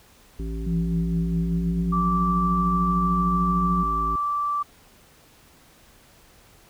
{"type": "harmonic tone", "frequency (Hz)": 55, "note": "A1", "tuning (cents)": 0, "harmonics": [1, 3, 5, 7], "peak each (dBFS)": [-28, -35, -37, -39], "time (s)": [0.39, 4.16], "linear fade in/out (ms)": 5}
{"type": "tone with pitch glide", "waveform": "sine", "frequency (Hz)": [169.9, 178.35], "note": ["F3", "F3"], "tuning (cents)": [-47, 37], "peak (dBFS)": -22, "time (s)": [0.66, 3.84], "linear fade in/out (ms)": 10, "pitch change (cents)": 84, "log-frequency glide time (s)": [1.37, 2.15]}
{"type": "tone", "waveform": "sine", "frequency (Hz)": 1166, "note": "D6", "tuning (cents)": -13, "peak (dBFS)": -22, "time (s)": [1.92, 4.63], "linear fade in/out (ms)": 10}
{"effects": ["pink hiss -54 dBFS RMS until 6.69 s"]}